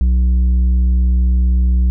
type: tone with tanh clipping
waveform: sine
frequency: 61.74 Hz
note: B1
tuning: in tune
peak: -11 dBFS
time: 0.01-1.9 s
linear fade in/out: 0 ms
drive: 6 dB
effects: none